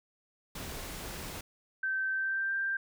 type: noise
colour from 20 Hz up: pink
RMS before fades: -41 dBFS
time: 0.55-1.41 s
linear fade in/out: 5 ms
type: tone with pitch glide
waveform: sine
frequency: 1549 to 1580.6 Hz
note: G6 to G6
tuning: -21 to +14 cents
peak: -29 dBFS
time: 1.83-2.77 s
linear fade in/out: 5 ms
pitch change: +35 cents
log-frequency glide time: 2.12-2.54 s
effects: none